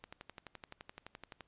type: click train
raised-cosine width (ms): 0.3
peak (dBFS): -30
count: 17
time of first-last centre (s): 0.04-1.408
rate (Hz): 11.7
effects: pink hiss -74 dBFS RMS until 1.47 s + resampled to 8000 Hz